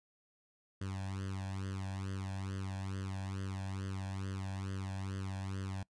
sawtooth tone with flanger, 96.2 Hz, G2, 32 cents flat, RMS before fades -40 dBFS, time 0.81-5.83 s, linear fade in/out 5 ms, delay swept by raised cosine 0.63 to 1.21 ms, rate 2.3 Hz, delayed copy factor +0.95, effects noise-tail reverb RT60 0.1 s tail -23 dB re dry + resampled to 22050 Hz

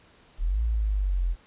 sine linear two-way sweep, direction up then down, 34.65 to 57.5 to 41.4 Hz, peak -22 dBFS, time 0.38-1.36 s, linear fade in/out 50 ms, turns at 0.62 s, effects pink hiss -57 dBFS RMS until 1.46 s + resampled to 8000 Hz

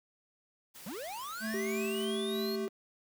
white noise, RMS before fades -50 dBFS, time 0.74-2.06 s, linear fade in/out 20 ms
square linear sweep, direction up, 159.4 to 4338 Hz, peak -40 dBFS, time 0.86-2.56 s, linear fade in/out 5 ms
square tone with tremolo, 220 Hz, A3, in tune, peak -35 dBFS, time 1.4-2.69 s, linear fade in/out 50 ms, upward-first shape triangle, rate 3.2 Hz, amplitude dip 25%
triangle tone, 389.7 Hz, G4, 10 cents flat, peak -32 dBFS, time 1.54-2.68 s, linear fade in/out 0 ms
effects none

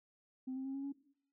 sine tone with pitch steps, 259.4 / 264.2 / 269.2 / 274.2 / 279.3 Hz, C4 / C4 / C4 / C#4 / C#4, -15 / +17 / +49 / -19 / +13 cents, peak -37 dBFS, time 0.47-0.925 s, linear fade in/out 10 ms, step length 91 ms, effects noise-tail reverb RT60 0.6 s tail -17 dB re dry + tanh soft clip ceiling -35 dBFS

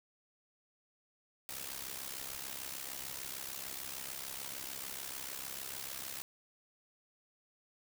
white noise with amplitude modulation, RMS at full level -40 dBFS, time 1.49-6.22 s, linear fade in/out 0 ms, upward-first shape sine, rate 66.7 Hz, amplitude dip 75%, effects none

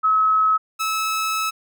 sine / sawtooth tone pair in turn, 1286 / 1299.4 Hz, E6 / E6, -43 / -25 cents, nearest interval unison, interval 18 cents, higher second, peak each -14 / -17 dBFS, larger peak first, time 0.03-0.58 / 0.79-1.51 s, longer second, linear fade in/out 20 ms, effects none

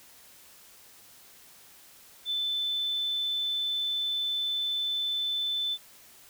sine tone, 3520 Hz, A7, in tune, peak -27 dBFS, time 2.25-5.78 s, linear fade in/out 50 ms, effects white hiss -54 dBFS RMS until 6.29 s

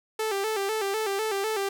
sawtooth tone with vibrato, 415.3 Hz, G#4, in tune, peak -22 dBFS, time 0.19-1.69 s, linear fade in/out 5 ms, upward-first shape square, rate 4 Hz, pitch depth 90 cents each way, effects none

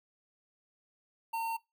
square tone with notch filter, 910 Hz, A#5, 42 cents flat, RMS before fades -34 dBFS, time 1.33-1.57 s, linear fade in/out 10 ms, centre 5800 Hz, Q 0.76, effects noise-tail reverb RT60 0.2 s tail -21 dB re dry

